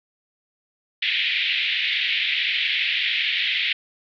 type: band-pass noise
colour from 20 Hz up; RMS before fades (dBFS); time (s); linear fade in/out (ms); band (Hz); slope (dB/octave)
pink; -23; 1.02-3.73; 5; 2000 to 3700; 48
effects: none